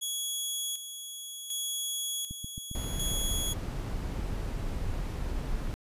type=tone with tremolo; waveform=15% pulse; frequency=3350 Hz; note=G#7; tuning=14 cents sharp; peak=-24 dBFS; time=0.01-3.54 s; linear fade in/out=20 ms; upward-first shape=square; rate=0.67 Hz; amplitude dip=60%
type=click train; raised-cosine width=5 ms; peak=-27 dBFS; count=21; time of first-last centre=2.31-5.002 s; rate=7.43 Hz
type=noise; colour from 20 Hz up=brown; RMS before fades=-33 dBFS; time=2.75-5.74 s; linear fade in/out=0 ms
effects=resampled to 32000 Hz